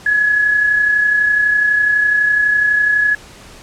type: tone pair together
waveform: sine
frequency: 1661.2 / 1693.2 Hz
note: G#6 / G#6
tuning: 0 / +33 cents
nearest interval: unison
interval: 33 cents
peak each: -22 / -11 dBFS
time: 0.06-3.15 s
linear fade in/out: 5 ms
effects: pink hiss -39 dBFS RMS until 3.62 s + low-pass 9000 Hz 12 dB/octave